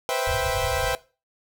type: chord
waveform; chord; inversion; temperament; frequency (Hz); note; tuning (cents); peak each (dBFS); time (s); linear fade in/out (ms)
sawtooth; C major seventh; third; equal with one note detuned; 493.9 / 523.3 / 655.8 / 784; B4 / C5 / E5 / G5; 0 / 0 / -9 / 0; -25; 0.09-0.95; 0
type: low-pass noise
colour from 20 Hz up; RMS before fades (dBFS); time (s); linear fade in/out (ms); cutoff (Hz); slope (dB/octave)
white; -32; 0.27-0.94; 5; 120; 48
effects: noise-tail reverb RT60 0.3 s tail -18 dB re dry